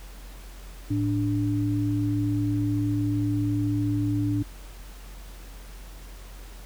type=tone pair together; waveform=sine; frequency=109.9 / 293.4 Hz; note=A2 / D4; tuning=-2 / -2 cents; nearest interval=octave + perfect fourth; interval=1700 cents; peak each=-25 dBFS; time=0.9-4.43 s; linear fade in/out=10 ms; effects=added 45 Hz sine -40 dBFS peak until 6.65 s + pink hiss -49 dBFS RMS until 6.65 s